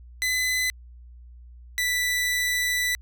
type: tone pair in turn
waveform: sawtooth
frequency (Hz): 2013 / 1977.3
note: B6 / B6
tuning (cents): +33 / +2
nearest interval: unison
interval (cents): 31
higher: first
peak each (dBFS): -19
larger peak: neither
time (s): 0.22-0.7 / 1.78-2.95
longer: second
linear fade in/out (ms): 0
effects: added 60 Hz sine -43 dBFS peak until 3.01 s